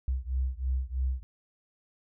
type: beating tone pair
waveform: sine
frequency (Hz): 63.3 / 66.4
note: B1 / C2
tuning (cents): +43 / +26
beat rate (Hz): 3.1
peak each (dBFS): -30 / -31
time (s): 0.08-1.23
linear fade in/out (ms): 0
effects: none